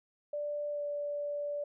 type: tone with pitch glide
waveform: sine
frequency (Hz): 587.3 to 581.6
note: D5 to D5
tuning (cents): 0 to -17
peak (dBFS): -33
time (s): 0.33-1.64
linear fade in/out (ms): 5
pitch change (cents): -17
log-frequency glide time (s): 0.71-0.82
effects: none

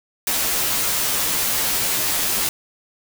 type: noise with comb filter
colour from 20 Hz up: white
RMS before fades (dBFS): -21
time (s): 0.27-2.49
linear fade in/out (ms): 2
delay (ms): 12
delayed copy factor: -0.9
effects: none

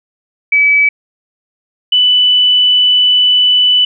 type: tone pair in turn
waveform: sine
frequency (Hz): 2291 / 2985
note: D7 / F#7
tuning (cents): -44 / +15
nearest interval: perfect fourth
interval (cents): 459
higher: second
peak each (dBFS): -6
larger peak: neither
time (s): 0.52-0.89 / 1.92-3.85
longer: second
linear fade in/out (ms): 5
effects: none

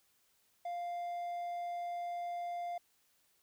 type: tone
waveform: triangle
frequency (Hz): 698.5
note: F5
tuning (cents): 0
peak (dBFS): -35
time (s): 0.65-2.78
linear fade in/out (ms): 5
effects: white hiss -73 dBFS RMS until 3.42 s

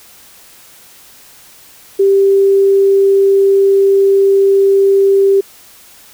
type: tone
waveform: sine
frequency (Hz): 392.8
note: G4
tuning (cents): +4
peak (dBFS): -6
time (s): 1.99-5.41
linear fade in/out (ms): 10
effects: white hiss -41 dBFS RMS until 6.13 s

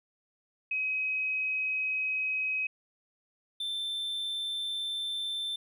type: tone pair in turn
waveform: sine / triangle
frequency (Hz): 2536 / 3551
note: D#7 / A7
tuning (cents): +32 / +15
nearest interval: tritone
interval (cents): 583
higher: second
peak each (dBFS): -28 / -30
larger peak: first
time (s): 0.71-2.67 / 3.6-5.56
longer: neither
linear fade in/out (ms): 5
effects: none

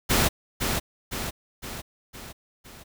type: noise with echo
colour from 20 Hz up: pink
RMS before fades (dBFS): -21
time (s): 0.09-0.29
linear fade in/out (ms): 20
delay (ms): 510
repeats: 5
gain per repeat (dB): -5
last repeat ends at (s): 2.84
effects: none

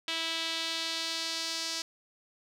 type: tone with band-pass filter sweep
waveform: sawtooth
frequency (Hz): 327.5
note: E4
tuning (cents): -11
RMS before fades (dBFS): -34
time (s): 0.08-1.82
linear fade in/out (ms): 2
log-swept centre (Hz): 3400 to 5100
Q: 2.3
effects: none

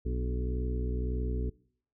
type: harmonic tone with a mistuned harmonic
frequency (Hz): 61.74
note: B1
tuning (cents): 0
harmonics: 1 / 2 / 3 / 4 / 5 / 6 / 7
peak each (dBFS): -30 / -39 / -44 / -41 / -45 / -43 / -42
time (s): 0.05-1.5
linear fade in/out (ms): 10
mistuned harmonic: 5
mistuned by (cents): -54
effects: noise-tail reverb RT60 0.6 s tail -23 dB re dry

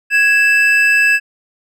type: tone pair together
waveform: triangle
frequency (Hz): 1661.2 / 2637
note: G#6 / E7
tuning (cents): 0 / 0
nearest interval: minor sixth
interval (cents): 800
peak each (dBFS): -10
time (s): 0.1-1.2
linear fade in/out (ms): 50
effects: none

